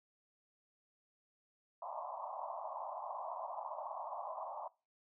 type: band-pass noise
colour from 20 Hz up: white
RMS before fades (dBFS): -44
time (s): 1.82-4.68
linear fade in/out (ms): 5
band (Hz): 590 to 1100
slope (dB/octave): 96
effects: noise-tail reverb RT60 0.3 s tail -23 dB re dry